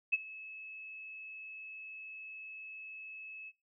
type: tone with ADSR envelope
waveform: sine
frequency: 2593 Hz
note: E7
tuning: 29 cents flat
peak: -24 dBFS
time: 0.12-3.52 s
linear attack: 16 ms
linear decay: 31 ms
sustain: -21 dB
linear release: 40 ms
effects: noise-tail reverb RT60 0.3 s tail -20 dB re dry